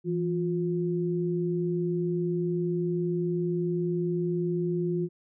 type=tone pair together; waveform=sine; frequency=167.6 / 355.1 Hz; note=E3 / F4; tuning=+29 / +29 cents; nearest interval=octave + minor second; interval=1300 cents; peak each=-28 dBFS; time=0.04-5.09 s; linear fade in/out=50 ms; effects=none